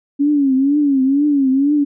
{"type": "tone with vibrato", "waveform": "sine", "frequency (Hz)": 278.5, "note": "C#4", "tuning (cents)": 8, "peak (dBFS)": -11, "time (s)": [0.19, 1.85], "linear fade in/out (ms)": 20, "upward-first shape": "triangle", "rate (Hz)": 2.1, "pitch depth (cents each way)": 130, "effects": []}